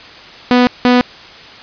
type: tone pair in turn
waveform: sawtooth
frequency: 247.3 / 247.3 Hz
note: B3 / B3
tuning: +3 / +3 cents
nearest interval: unison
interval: 0 cents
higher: neither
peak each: -3 dBFS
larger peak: neither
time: 0.51-0.67 / 0.85-1.01 s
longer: neither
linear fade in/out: 0 ms
effects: white hiss -35 dBFS RMS until 1.62 s + resampled to 11025 Hz